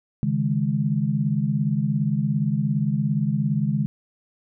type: chord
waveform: sine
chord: C# suspended second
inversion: none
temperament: just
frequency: 138.59 / 155.92 / 207.9 Hz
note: C#3 / D#3 / G#3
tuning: 0 / +4 / +2 cents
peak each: -24 dBFS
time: 0.23-3.86 s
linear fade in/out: 0 ms
effects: none